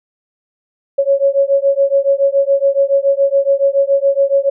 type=beating tone pair; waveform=sine; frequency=550 / 557.1 Hz; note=C#5 / C#5; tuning=-14 / +9 cents; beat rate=7.1 Hz; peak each=-13 dBFS; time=0.98-4.5 s; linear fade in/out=10 ms; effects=none